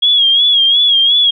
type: tone with vibrato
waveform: sine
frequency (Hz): 3307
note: G#7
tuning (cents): -8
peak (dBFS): -7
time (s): 0.02-1.31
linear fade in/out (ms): 10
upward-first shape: sine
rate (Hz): 2.8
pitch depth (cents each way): 70
effects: none